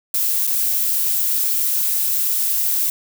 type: noise with dropouts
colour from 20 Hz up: violet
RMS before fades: -19 dBFS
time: 0.14-2.9 s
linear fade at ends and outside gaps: 2 ms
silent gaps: 0.469-0.474 s
effects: none